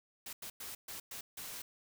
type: noise bursts at uneven times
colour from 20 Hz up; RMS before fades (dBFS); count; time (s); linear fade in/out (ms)
white; -45; 6; 0.26-0.33 / 0.42-0.5 / 0.6-0.75 / 0.88-1 / 1.11-1.21 / 1.37-1.62; 5
effects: none